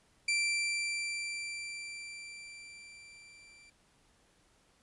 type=tone with level ramp; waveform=sawtooth; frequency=2349 Hz; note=D7; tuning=in tune; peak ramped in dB=-24 to -53 dBFS; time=0.28-3.7 s; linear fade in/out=5 ms; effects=pink hiss -68 dBFS RMS until 4.82 s + resampled to 24000 Hz